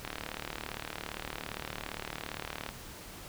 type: click train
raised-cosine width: 0.3 ms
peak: -20 dBFS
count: 100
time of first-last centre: 0.05-2.69 s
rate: 37.5 Hz
effects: pink hiss -47 dBFS RMS until 3.28 s